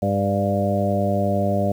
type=harmonic tone with a mistuned harmonic; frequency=100.3 Hz; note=G2; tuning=40 cents sharp; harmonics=1 / 2 / 3 / 4 / 5 / 6 / 7; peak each=-24 / -23 / -31 / -31 / -30 / -23 / -27 dBFS; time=0.02-1.72 s; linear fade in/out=5 ms; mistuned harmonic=6; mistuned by=-26 cents; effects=8-bit